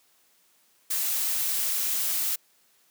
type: noise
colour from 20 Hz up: blue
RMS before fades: -27 dBFS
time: 0.9-2.36 s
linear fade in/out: 10 ms
effects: white hiss -64 dBFS RMS until 2.9 s + high-pass 150 Hz 12 dB/octave